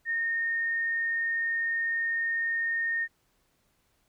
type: tone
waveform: sine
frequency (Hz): 1838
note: A#6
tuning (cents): -25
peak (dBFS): -26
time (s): 0.05-3.08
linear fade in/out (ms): 50
effects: pink hiss -71 dBFS RMS until 4.08 s